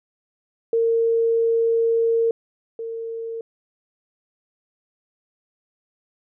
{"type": "tone pair in turn", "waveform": "sine", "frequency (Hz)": [458.3, 455.9], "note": ["A#4", "A#4"], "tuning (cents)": [-29, -39], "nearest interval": "unison", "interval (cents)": 10, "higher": "first", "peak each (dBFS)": [-16, -27], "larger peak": "first", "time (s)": [[0.73, 2.31], [2.79, 3.41]], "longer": "first", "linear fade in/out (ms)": 2, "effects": []}